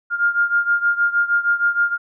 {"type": "beating tone pair", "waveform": "sine", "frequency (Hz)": [1406, 1412.4], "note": ["F6", "F6"], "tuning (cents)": [11, 19], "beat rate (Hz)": 6.4, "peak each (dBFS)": [-17, -20], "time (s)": [0.1, 1.98], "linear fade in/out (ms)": 50, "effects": []}